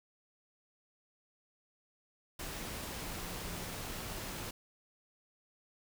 sine tone in noise, 175.8 Hz, F3, 12 cents sharp, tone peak -50 dBFS, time 3.02-3.74 s, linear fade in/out 5 ms, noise pink, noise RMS -42 dBFS, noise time 2.39-4.51 s, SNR -11 dB, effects none

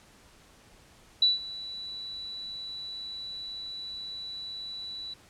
sine tone with ADSR envelope, 3951 Hz, B7, in tune, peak -17 dBFS, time 1.22-5.14 s, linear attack 4 ms, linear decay 160 ms, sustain -19 dB, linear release 7 ms, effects pink hiss -57 dBFS RMS until 5.29 s + low-pass 10000 Hz 12 dB/octave

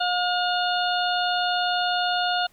harmonic tone, 716 Hz, F5, 43 cents sharp, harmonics 1 / 2 / 4 / 5 / 6, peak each -24 / -27 / -30 / -31 / -32 dBFS, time 0-2.47 s, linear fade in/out 10 ms, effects pink hiss -59 dBFS RMS until 2.52 s

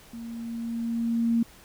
sine tone with level ramp, 231.5 Hz, A#3, 12 cents flat, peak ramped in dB -36 to -19 dBFS, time 0.13-1.43 s, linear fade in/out 5 ms, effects pink hiss -52 dBFS RMS until 1.64 s

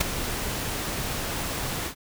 pink noise with ADSR envelope, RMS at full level -18 dBFS, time 0-1.95 s, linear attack 11 ms, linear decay 7 ms, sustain -12 dB, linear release 92 ms, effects none

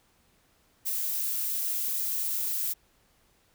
violet noise, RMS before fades -30 dBFS, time 0.85-2.74 s, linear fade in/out 20 ms, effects pink hiss -66 dBFS RMS until 3.54 s

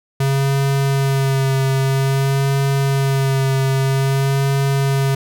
square tone with vibrato, 136.1 Hz, C#3, 31 cents flat, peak -15 dBFS, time 0.2-5.15 s, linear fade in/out 5 ms, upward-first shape sine, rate 0.51 Hz, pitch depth 22 cents each way, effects none

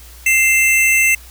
square tone pair together, 2093 / 2667 Hz, C7 / E7, 0 / +20 cents, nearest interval major third, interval 420 cents, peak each -14 dBFS, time 0.26-1.15 s, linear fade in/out 5 ms, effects added 60 Hz sine -38 dBFS peak until 1.3 s + white hiss -42 dBFS RMS until 1.3 s

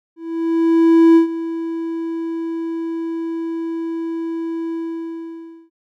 triangle tone with ADSR envelope, 330 Hz, E4, 2 cents sharp, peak -4 dBFS, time 0.16-5.7 s, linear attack 1000 ms, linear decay 110 ms, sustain -15 dB, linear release 970 ms, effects none

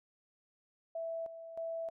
sine tone with tremolo, 659.3 Hz, E5, in tune, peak -36 dBFS, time 0.95-1.9 s, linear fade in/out 5 ms, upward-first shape square, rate 1.6 Hz, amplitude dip 65%, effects none

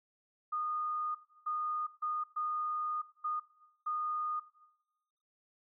sine tone bursts at uneven times, 1228 Hz, D#6, 23 cents flat, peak -32 dBFS, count 6, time 0.52-1.15 / 1.46-1.87 / 2.02-2.24 / 2.36-3.02 / 3.24-3.4 / 3.86-4.4 s, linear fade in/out 10 ms, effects noise-tail reverb RT60 1.0 s tail -18 dB re dry

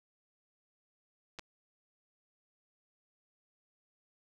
clicks, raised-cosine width 0.2 ms, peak -26 dBFS, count 2, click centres 1.388 / 1.394 s, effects 11-bit

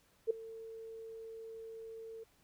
sine tone with ADSR envelope, 450 Hz, A4, 39 cents sharp, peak -25 dBFS, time 0.27-2.24 s, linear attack 34 ms, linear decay 6 ms, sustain -20 dB, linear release 10 ms, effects pink hiss -70 dBFS RMS until 2.43 s

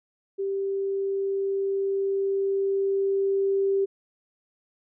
sine tone with level ramp, 392 Hz, G4, in tune, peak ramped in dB -25 to -20 dBFS, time 0.38-3.86 s, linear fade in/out 20 ms, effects none

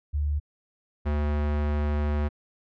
sine / square tone pair in turn, 73.42 / 73.93 Hz, D2 / D2, 0 / +12 cents, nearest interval unison, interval 12 cents, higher second, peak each -23 / -24 dBFS, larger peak first, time 0.13-0.4 / 1.05-2.29 s, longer second, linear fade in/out 20 ms, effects low-pass 2000 Hz 12 dB/octave

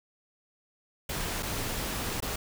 pink noise with dropouts, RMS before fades -33 dBFS, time 1.09-2.36 s, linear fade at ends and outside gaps 5 ms, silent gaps 1.426-1.429 / 2.204-2.223 s, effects none

